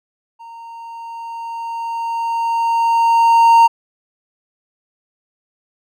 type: tone with level ramp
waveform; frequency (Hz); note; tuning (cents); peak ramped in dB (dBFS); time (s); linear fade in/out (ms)
triangle; 923; A#5; -17; -32 to -3; 0.39-3.68; 20
effects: none